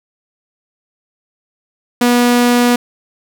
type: tone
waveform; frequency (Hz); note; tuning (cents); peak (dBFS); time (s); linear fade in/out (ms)
sawtooth; 242.7; B3; -30; -5; 2.01-2.76; 5
effects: none